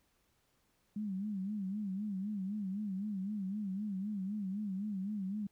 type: tone with vibrato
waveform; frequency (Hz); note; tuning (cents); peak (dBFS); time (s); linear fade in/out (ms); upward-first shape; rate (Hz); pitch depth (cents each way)
sine; 199.9; G3; +34; -35; 0.96-5.47; 5; sine; 3.9; 120
effects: pink hiss -75 dBFS RMS until 5.51 s